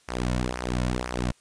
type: tone with flanger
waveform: sawtooth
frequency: 61.74 Hz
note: B1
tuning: in tune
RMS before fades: -28 dBFS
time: 0.08-1.32 s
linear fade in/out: 10 ms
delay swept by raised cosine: 0.25 to 2.55 ms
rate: 2 Hz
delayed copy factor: -0.8
effects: white hiss -61 dBFS RMS until 1.4 s + resampled to 22050 Hz